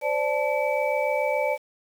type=tone cluster; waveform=sine; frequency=519 / 586 / 876 / 2298 Hz; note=C5 / D5 / A5 / D7; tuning=-14 / -4 / -8 / -38 cents; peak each=-27 / -25 / -29 / -30 dBFS; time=0.01-1.58 s; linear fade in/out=50 ms; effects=8-bit